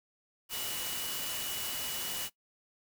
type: tone in noise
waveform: sine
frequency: 2936 Hz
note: F#7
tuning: 14 cents flat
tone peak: -42 dBFS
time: 0.49-2.3 s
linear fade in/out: 50 ms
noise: white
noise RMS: -37 dBFS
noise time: 0.49-2.3 s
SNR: -8 dB
effects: noise-tail reverb RT60 0.1 s tail -19 dB re dry